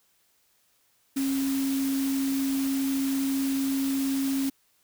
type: tone in noise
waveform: sine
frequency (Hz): 271.2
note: C#4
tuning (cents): -38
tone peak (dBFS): -24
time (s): 1.16-4.5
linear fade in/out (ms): 10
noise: white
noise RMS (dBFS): -37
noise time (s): 1.16-4.5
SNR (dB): +10
effects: white hiss -67 dBFS RMS until 4.83 s